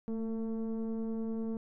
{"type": "tone with frequency modulation", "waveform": "sine", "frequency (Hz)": 222.9, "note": "A3", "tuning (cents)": 23, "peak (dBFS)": -30, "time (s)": [0.08, 1.57], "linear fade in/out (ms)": 0, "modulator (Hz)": 228, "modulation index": 0.79, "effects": ["tanh soft clip ceiling -31 dBFS"]}